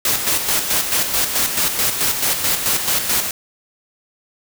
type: noise with tremolo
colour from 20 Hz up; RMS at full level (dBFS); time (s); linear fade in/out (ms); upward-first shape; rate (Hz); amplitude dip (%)
white; -17; 0.05-3.31; 2; square; 4.6; 50
effects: none